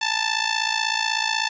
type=tone with amplitude modulation; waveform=10% pulse; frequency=882 Hz; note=A5; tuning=4 cents sharp; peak=-9 dBFS; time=0.01-1.49 s; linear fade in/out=10 ms; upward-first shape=sine; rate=56.2 Hz; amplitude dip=80%; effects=resampled to 16000 Hz